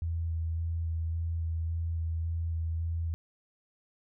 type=tone with vibrato; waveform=sine; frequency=82.41 Hz; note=E2; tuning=in tune; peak=-29 dBFS; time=0.02-3.14 s; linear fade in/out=0 ms; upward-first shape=square; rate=1.8 Hz; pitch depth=13 cents each way; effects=none